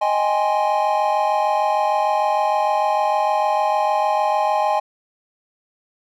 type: chord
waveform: triangle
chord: Ab major seventh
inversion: second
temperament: equal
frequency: 622.3 / 784 / 830.6 / 1046.5 Hz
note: Eb5 / G5 / Ab5 / C6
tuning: 0 / 0 / 0 / 0 cents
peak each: -20 / -23 / -17 / -23 dBFS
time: 0.01-4.8 s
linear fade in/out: 10 ms
effects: none